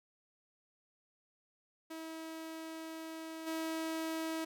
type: tone with level steps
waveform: sawtooth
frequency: 322.2 Hz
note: E4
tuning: 39 cents flat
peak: -39 / -32 dBFS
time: 1.9-4.45 s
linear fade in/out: 10 ms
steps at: 3.46 s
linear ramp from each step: 20 ms
effects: none